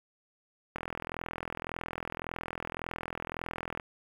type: click train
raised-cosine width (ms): 0.5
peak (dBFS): -20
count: 128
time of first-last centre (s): 0.76-3.798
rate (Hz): 41.8
effects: 8-bit